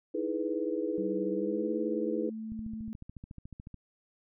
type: chord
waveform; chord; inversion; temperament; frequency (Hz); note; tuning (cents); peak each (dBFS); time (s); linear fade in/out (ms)
sine; E major seventh; third; equal with one note detuned; 311.1 / 329.6 / 420.4 / 493.9; D#4 / E4 / G#4 / B4; 0 / 0 / +21 / 0; -35; 0.14-2.3; 10
type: tone with pitch glide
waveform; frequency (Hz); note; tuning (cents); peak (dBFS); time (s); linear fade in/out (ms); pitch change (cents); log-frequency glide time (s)
sine; 194.2 to 220.5; G3 to A3; -16 to +4; -36; 0.98-2.93; 0; +220; 1.32-1.71
type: click train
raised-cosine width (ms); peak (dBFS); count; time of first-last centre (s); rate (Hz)
5; -32; 18; 2.52-3.743; 13.9
effects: none